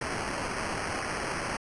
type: noise with sample-and-hold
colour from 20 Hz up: blue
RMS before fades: -33 dBFS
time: 0.01-1.57 s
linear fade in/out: 5 ms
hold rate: 3675 Hz
effects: resampled to 24000 Hz